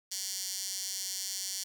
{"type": "tone with high-pass filter", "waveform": "15% pulse", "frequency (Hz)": 191.5, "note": "G3", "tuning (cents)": -40, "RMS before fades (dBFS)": -37, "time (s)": [0.11, 1.64], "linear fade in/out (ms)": 10, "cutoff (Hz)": 5400, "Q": 2.1, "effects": []}